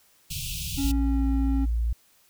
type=band-stop noise; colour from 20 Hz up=pink; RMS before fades=-32 dBFS; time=0.3-0.92 s; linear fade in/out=10 ms; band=170 to 2500 Hz; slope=96 dB/octave
type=tone with pitch glide; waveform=triangle; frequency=277.2 to 271.3 Hz; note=C#4 to C#4; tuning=0 to -37 cents; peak=-23 dBFS; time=0.77-1.66 s; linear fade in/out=20 ms; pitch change=-37 cents; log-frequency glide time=0.88-1.27 s
type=tone; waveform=sine; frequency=57.4 Hz; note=A#1; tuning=26 cents flat; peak=-22 dBFS; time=0.84-1.93 s; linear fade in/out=5 ms
effects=white hiss -61 dBFS RMS until 2.29 s